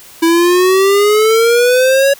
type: exponential sweep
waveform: square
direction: up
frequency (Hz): 326.9 to 561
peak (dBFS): -8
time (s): 0.22-2.14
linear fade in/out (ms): 10
effects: white hiss -38 dBFS RMS until 2.19 s

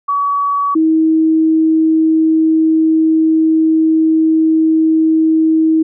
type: tone pair in turn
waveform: sine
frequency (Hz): 1134 / 318.9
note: C#6 / D#4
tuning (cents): +39 / +43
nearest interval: octave + minor seventh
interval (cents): 2196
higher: first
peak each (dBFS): -12 / -8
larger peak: second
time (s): 0.08-0.75 / 0.75-5.83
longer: second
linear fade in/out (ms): 10
effects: none

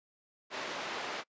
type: band-pass noise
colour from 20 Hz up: pink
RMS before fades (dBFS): -39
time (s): 0.5-1.24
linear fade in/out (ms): 50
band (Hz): 440 to 4000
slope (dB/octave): 12
effects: noise-tail reverb RT60 0.1 s tail -26 dB re dry + resampled to 16000 Hz

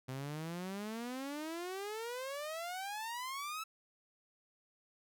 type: exponential sweep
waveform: sawtooth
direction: up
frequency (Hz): 127.3 to 1322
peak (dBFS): -36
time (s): 0.08-3.64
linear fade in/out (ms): 10
effects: none

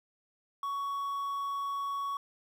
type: tone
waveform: triangle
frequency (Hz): 1118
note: C#6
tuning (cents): +14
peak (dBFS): -30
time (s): 0.63-2.17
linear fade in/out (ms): 2
effects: 10-bit

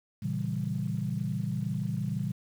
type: chord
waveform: sine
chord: A# diminished seventh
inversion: none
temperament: equal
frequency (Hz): 116.54 / 138.59 / 164.81 / 196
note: A#2 / C#3 / E3 / G3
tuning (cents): 0 / 0 / 0 / 0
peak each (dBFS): -34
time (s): 0.22-2.32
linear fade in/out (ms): 10
effects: tanh soft clip ceiling -18 dBFS + 9-bit

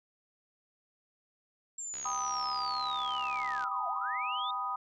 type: linear two-way sweep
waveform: sine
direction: down then up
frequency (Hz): 7459 to 659.3 to 3699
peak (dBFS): -37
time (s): 1.78-4.51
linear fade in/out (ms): 5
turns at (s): 3.88
type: click train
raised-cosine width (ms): 0.2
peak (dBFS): -29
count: 116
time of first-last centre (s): 1.94-3.639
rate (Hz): 67.7
type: chord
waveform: sine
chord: G augmented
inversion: none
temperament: equal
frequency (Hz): 784 / 987.8 / 1244.5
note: G5 / B5 / D#6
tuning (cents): 0 / 0 / 0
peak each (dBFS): -40 / -37 / -34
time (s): 2.05-4.76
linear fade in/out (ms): 5
effects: none

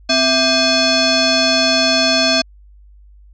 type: tone with frequency modulation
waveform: sine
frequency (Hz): 2500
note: D#7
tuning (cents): +8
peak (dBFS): -11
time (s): 0.09-2.42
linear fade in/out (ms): 10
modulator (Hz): 920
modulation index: 3.2
effects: added 50 Hz sine -41 dBFS peak until 3.33 s

